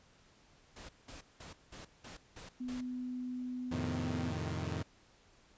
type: noise bursts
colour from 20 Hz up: pink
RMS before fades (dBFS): -50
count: 7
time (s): 0.76-2.81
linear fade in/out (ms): 5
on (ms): 130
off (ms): 190
type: tone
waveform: sine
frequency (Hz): 250.7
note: B3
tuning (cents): +26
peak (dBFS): -37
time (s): 2.6-4.32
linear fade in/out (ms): 10
type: chord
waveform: sawtooth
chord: F dominant seventh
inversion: none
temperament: equal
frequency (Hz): 87.31 / 110 / 130.81 / 155.56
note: F2 / A2 / C3 / Eb3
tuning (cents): 0 / 0 / 0 / 0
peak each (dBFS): -36 / -38 / -40 / -37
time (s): 3.71-4.83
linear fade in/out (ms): 10
effects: pink hiss -65 dBFS RMS until 5.57 s + resampled to 16000 Hz